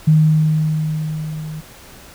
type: tone with level ramp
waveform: sine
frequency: 155.56 Hz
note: D#3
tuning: in tune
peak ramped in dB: -7 to -26 dBFS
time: 0.07-1.61 s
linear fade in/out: 10 ms
effects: pink hiss -41 dBFS RMS until 2.14 s